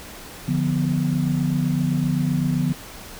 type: chord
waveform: sine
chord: B diminished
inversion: first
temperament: equal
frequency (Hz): 146.83 / 174.61 / 246.9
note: D3 / F3 / B3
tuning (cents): 0 / 0 / 0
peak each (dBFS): -22 / -23 / -24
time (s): 0.48-2.73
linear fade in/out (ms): 5
effects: pink hiss -39 dBFS RMS until 3.19 s